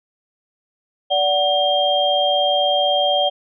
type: tone cluster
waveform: sine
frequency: 580 / 744 / 3203 Hz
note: D5 / F#5 / G7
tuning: -22 / +9 / +37 cents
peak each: -19 dBFS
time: 1.1-3.3 s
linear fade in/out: 20 ms
effects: none